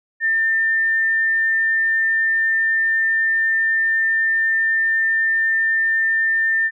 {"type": "tone", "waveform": "sine", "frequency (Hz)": 1798, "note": "A6", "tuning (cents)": 37, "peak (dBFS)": -15, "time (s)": [0.2, 6.71], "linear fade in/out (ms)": 50, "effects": []}